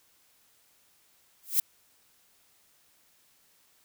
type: noise with exponential growth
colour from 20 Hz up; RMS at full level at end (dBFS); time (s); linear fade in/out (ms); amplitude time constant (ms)
violet; -19; 1.43-1.6; 5; 36
effects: white hiss -65 dBFS RMS until 3.84 s